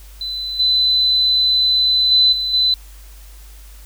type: tone with level steps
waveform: sine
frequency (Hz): 4016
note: B7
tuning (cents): +28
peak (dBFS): -22 / -12 / -9 / -18 / -12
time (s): 0.21-2.74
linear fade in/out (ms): 2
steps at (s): 0.59 / 2.11 / 2.32 / 2.53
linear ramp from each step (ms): 10
effects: added 50 Hz sine -37 dBFS peak until 3.85 s + white hiss -47 dBFS RMS until 3.85 s